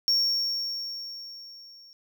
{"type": "tone with level ramp", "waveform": "triangle", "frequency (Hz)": 5510, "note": "F8", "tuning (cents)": -24, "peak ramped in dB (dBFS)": [-18, -48], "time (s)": [0.08, 1.93], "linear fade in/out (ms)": 0, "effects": []}